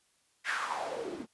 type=noise with band-pass filter sweep; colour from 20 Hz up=white; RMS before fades=-36 dBFS; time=0.44-1.27 s; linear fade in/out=50 ms; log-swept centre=1900 to 240 Hz; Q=4.7; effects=white hiss -71 dBFS RMS until 1.33 s + resampled to 24000 Hz